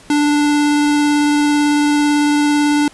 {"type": "tone with vibrato", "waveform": "square", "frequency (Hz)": 293.7, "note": "D4", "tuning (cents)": 0, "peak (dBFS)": -12, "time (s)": [0.1, 2.88], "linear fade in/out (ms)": 2, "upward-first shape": "sine", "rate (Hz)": 18, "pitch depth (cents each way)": 8, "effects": ["pink hiss -43 dBFS RMS until 2.93 s", "resampled to 24000 Hz"]}